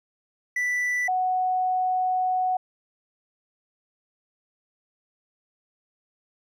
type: tone pair in turn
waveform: triangle / sine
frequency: 1975.5 / 740 Hz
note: B6 / F#5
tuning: 0 / 0 cents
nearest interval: octave + perfect fourth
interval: 1700 cents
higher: first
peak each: -21 dBFS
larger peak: neither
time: 0.56-1.08 / 1.08-2.57 s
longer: second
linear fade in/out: 5 ms
effects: none